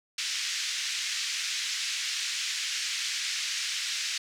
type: band-pass noise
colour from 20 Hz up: white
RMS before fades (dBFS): -32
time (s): 0.18-4.18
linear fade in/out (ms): 5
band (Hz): 1800 to 6300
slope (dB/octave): 24
effects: none